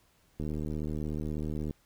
click train, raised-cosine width 3 ms, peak -23 dBFS, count 101, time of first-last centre 0.4-1.709 s, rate 76.4 Hz, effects pink hiss -67 dBFS RMS until 1.85 s

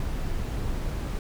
brown noise, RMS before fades -29 dBFS, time 0-1.19 s, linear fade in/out 2 ms, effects none

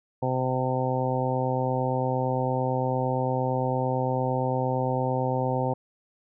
harmonic tone, 128.8 Hz, C3, 27 cents flat, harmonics 1 / 2 / 3 / 4 / 5 / 6 / 7, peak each -28 / -32 / -34 / -29 / -35 / -32 / -32 dBFS, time 0.22-5.74 s, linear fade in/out 10 ms, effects none

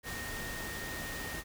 sine tone in noise, 1851 Hz, A#6, 13 cents flat, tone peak -42 dBFS, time 0.03-1.44 s, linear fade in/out 50 ms, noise pink, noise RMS -41 dBFS, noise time 0.03-1.44 s, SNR -4 dB, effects none

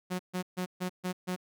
sawtooth tone bursts, 182.3 Hz, F#3, 25 cents flat, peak -27 dBFS, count 6, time 0.1-1.364 s, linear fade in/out 20 ms, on 94 ms, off 140 ms, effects none

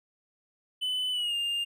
triangle tone with pitch glide, 3010 to 2808 Hz, F#7 to F7, +29 to +9 cents, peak -26 dBFS, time 0.81-1.65 s, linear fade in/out 20 ms, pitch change -120 cents, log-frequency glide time 1.11-1.35 s, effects none

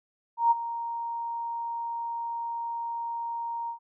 sine tone with ADSR envelope, 932.3 Hz, A#5, in tune, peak -16 dBFS, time 0.37-3.79 s, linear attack 140 ms, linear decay 24 ms, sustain -14 dB, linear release 100 ms, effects none

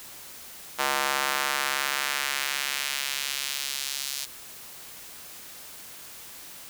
square tone with high-pass filter sweep, 69.3 Hz, C#2, in tune, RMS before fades -29 dBFS, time 0.78-4.26 s, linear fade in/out 20 ms, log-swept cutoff 900 to 4500 Hz, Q 1, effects white hiss -44 dBFS RMS until 6.69 s

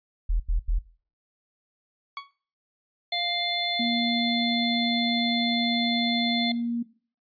sine tone bursts, 40.69 Hz, E1, 22 cents flat, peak -20 dBFS, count 3, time 0.29-0.79 s, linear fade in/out 10 ms, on 110 ms, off 85 ms
sawtooth tone with exponential decay, 1118 Hz, C#6, 14 cents sharp, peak -25 dBFS, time 2.17-2.31 s, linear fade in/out 1 ms, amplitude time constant 30 ms
harmonic tone, 699 Hz, F5, 1 cent sharp, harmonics 1 / 3 / 5 / 6, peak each -31 / -32 / -28 / -31 dBFS, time 3.12-6.52 s, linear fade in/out 5 ms
sine tone, 235.7 Hz, A#3, 19 cents sharp, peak -25 dBFS, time 3.79-6.83 s, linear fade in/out 10 ms
effects noise-tail reverb RT60 0.4 s tail -17 dB re dry + resampled to 11025 Hz

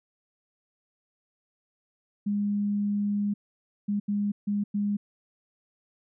sine tone bursts at uneven times, 204.6 Hz, G#3, 26 cents flat, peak -24 dBFS, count 5, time 2.26-3.34 / 3.88-4 / 4.08-4.32 / 4.47-4.64 / 4.74-4.97 s, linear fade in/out 10 ms, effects none

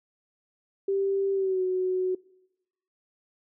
sine tone with pitch glide, 392 to 370 Hz, G4 to F#4, 0 to 0 cents, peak -23 dBFS, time 0.88-2.15 s, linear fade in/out 5 ms, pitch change -100 cents, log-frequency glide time 1.33-1.62 s, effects noise-tail reverb RT60 0.9 s tail -23 dB re dry

